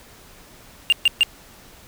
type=tone bursts; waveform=triangle; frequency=2800 Hz; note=F7; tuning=4 cents sharp; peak=-10 dBFS; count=3; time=0.9-1.232 s; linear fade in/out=0 ms; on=24 ms; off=130 ms; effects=pink hiss -47 dBFS RMS until 1.87 s